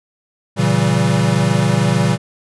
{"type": "chord", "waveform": "square", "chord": "A# diminished seventh", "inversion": "none", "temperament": "equal with one note detuned", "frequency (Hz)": [116.54, 138.59, 164.81, 191.96], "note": ["A#2", "C#3", "E3", "G3"], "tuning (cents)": [0, 0, 0, -36], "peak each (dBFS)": -19, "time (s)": [0.56, 2.18], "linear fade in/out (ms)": 50, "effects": ["resampled to 24000 Hz"]}